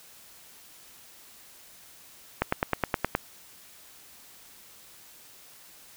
click train, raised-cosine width 0.5 ms, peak -8 dBFS, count 8, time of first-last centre 2.42-3.151 s, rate 9.58 Hz, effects white hiss -52 dBFS RMS until 5.96 s

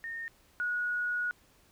sine tone pair in turn, 1834 / 1455.6 Hz, A#6 / F#6, -29 / -29 cents, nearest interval major third, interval 400 cents, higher first, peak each -36 / -29 dBFS, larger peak second, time 0.04-0.28 / 0.6-1.31 s, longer second, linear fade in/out 0 ms, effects pink hiss -64 dBFS RMS until 1.71 s

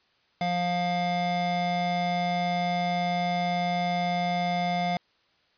square tone pair together, 176.4 / 705.6 Hz, F3 / F5, +18 / +18 cents, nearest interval 2 octaves, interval 2400 cents, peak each -30 / -27 dBFS, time 0.41-4.97 s, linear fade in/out 2 ms, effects white hiss -66 dBFS RMS until 5.57 s + resampled to 11025 Hz

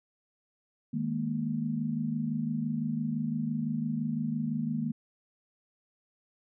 sine chord, D# suspended fourth, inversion none, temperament just, 155.56 / 207.4 / 233.3 Hz, D#3 / G#3 / A#3, 0 / -2 / +2 cents, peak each -34 / -35 / -31 dBFS, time 0.93-4.92 s, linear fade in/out 10 ms, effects none

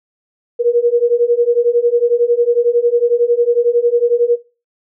sine beating tone pair, 471 / 482 Hz, A#4 / B4, +18 / -42 cents, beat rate 11 Hz, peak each -13 dBFS, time 0.59-4.37 s, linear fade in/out 20 ms, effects noise-tail reverb RT60 0.3 s tail -18 dB re dry

